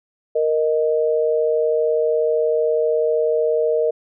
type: tone pair together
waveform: sine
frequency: 466.2 / 622.3 Hz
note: A#4 / D#5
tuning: 0 / 0 cents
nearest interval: perfect fourth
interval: 500 cents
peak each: -17 / -20 dBFS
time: 0.35-3.91 s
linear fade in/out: 10 ms
effects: none